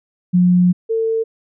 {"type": "tone pair in turn", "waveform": "sine", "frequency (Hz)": [179.1, 449.2], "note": ["F3", "A4"], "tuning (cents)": [44, 36], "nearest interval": "octave + major third", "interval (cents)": 1592, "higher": "second", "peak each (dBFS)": [-9, -15], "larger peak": "first", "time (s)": [[0.33, 0.73], [0.89, 1.24]], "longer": "first", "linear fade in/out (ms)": 20, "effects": []}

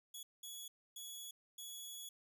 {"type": "tone bursts at uneven times", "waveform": "15% pulse", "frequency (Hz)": 3378, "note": "G#7", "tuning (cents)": 29, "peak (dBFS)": -40, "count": 4, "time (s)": [[0.14, 0.23], [0.43, 0.68], [0.96, 1.31], [1.58, 2.09]], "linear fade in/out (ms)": 5, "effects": []}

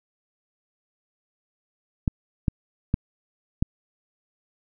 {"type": "clicks", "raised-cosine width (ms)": 5, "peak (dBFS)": -8, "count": 4, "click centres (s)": [2.078, 2.482, 2.941, 3.625], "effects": []}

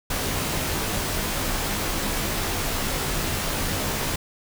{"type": "noise with comb filter", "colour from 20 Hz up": "pink", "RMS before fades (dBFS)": -26, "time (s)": [0.1, 4.16], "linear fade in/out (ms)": 5, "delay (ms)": 17, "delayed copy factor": -0.6, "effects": []}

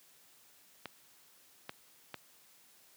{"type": "clicks", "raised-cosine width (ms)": 0.3, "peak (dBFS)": -24, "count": 3, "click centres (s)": [0.857, 1.694, 2.143], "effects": ["white hiss -63 dBFS RMS until 2.96 s", "high-pass 100 Hz 12 dB/octave"]}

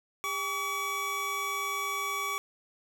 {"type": "tone pair together", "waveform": "25% pulse", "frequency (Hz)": [402.1, 1137.3], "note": ["G4", "C#6"], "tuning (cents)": [44, 44], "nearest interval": "octave + tritone", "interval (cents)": 1800, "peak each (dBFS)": [-38, -27], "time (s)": [0.24, 2.38], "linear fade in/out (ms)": 0, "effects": []}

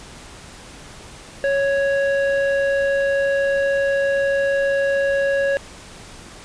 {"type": "tone with low-pass filter", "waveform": "square", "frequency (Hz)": 554.4, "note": "C#5", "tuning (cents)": 0, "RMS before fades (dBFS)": -19, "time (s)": [1.44, 5.57], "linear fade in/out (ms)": 0, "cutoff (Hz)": 1800, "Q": 1.4, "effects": ["pink hiss -40 dBFS RMS until 6.44 s", "resampled to 22050 Hz"]}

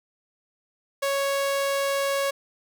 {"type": "tone", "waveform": "sawtooth", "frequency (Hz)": 554.4, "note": "C#5", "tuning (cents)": 0, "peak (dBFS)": -19, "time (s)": [1.02, 2.31], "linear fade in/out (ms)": 10, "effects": []}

